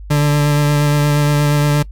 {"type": "tone with vibrato", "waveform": "40% pulse", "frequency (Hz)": 146.83, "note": "D3", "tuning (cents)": 0, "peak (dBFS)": -10, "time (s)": [0.1, 1.83], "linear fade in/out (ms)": 10, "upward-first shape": "sine", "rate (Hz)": 8.5, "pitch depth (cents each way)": 15, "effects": ["noise-tail reverb RT60 0.1 s tail -21 dB re dry", "added 50 Hz sine -29 dBFS peak until 1.91 s"]}